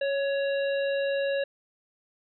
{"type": "harmonic tone with a mistuned harmonic", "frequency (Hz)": 554.4, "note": "C#5", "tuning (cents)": 0, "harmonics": [1, 3, 5, 7], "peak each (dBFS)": [-25, -35, -39, -42], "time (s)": [0.01, 1.44], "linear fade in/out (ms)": 5, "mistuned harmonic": 3, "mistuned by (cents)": 16, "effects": []}